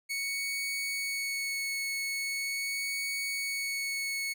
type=tone with vibrato; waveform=sawtooth; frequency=2217 Hz; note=C#7; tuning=in tune; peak=-28 dBFS; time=0.09-4.34 s; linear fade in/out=20 ms; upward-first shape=sine; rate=0.41 Hz; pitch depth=10 cents each way; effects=none